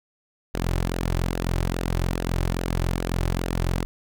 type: tone with flanger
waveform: sawtooth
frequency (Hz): 43.65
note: F1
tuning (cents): 0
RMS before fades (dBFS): -25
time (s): 0.54-3.85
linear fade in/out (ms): 0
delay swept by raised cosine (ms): 0.87 to 4.37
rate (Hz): 2.4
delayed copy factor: -0.55
effects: none